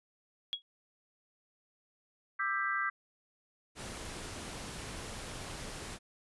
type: tone with exponential decay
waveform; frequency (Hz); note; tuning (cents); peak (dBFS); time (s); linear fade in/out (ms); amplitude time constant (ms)
sine; 3322; G#7; 0; -28; 0.53-0.62; 0; 19
type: chord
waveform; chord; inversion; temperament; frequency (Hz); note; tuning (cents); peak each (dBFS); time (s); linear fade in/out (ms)
sine; E minor seventh; third; just; 1186.7 / 1318.5 / 1582.2 / 1977.8; D6 / E6 / G6 / B6; +18 / 0 / +16 / +2; -36 / -38 / -34 / -37; 2.39-2.9; 10
type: noise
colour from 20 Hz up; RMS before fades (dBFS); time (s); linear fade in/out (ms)
pink; -43; 3.75-5.99; 50
effects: resampled to 24000 Hz